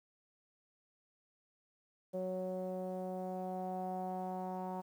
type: tone with low-pass filter sweep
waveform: sawtooth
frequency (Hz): 185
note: F#3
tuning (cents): 0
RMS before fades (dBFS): -40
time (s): 2.13-4.82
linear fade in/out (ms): 20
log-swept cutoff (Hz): 560 to 860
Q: 6
effects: 11-bit